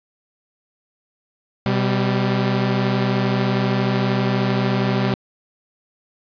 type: tone pair together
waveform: sawtooth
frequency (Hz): 126.39 / 196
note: B2 / G3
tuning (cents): +40 / 0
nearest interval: minor sixth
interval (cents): 760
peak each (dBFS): -16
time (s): 1.66-5.14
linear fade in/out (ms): 0
effects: resampled to 11025 Hz + 8-bit